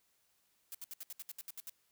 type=noise bursts; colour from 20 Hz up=blue; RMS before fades=-45 dBFS; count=11; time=0.72-1.696 s; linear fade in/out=0 ms; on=26 ms; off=69 ms; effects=white hiss -75 dBFS RMS until 1.91 s